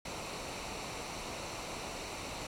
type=noise with comb filter; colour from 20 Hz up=pink; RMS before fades=-41 dBFS; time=0.05-2.47 s; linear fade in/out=5 ms; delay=0.6 ms; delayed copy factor=-0.5; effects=low-pass 8000 Hz 12 dB/octave